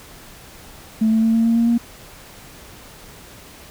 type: tone with pitch steps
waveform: sine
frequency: 220 / 222.4 / 224.9 / 227.4 / 229.9 / 232.4 / 235 Hz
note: A3 / A3 / A3 / A#3 / A#3 / A#3 / A#3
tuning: 0 / +19 / +38 / -43 / -24 / -5 / +14 cents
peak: -12 dBFS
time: 1.01-1.78 s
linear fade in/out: 10 ms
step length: 110 ms
effects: tanh soft clip ceiling -9 dBFS + pink hiss -42 dBFS RMS until 3.7 s